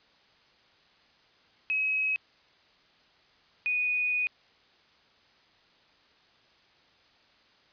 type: tone pair in turn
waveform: sine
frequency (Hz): 2553 / 2477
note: D#7 / D#7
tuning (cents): +44 / -8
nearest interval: minor second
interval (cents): 52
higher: first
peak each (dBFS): -25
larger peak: neither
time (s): 1.7-2.16 / 3.66-4.27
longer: second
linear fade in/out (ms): 0
effects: white hiss -62 dBFS RMS until 7.72 s + resampled to 11025 Hz